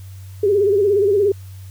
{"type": "tone with vibrato", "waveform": "sine", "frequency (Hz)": 403, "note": "G4", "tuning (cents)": 48, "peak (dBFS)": -12, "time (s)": [0.43, 1.32], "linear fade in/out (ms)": 5, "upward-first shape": "sine", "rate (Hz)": 17, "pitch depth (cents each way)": 91, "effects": ["added 95 Hz sine -33 dBFS peak until 1.7 s", "white hiss -50 dBFS RMS until 1.7 s"]}